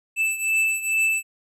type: beating tone pair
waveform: square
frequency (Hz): 2637 / 2639.3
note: E7 / E7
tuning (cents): 0 / +1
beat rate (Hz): 2.3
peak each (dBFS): -22 / -26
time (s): 0.16-1.23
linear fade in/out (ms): 50
effects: low-pass 12000 Hz 12 dB/octave